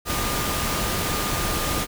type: tone in noise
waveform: sine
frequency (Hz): 1211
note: D#6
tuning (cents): -47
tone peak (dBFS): -32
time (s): 0.05-1.87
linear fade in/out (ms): 50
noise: pink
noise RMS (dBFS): -25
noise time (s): 0.05-1.87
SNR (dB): -10
effects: none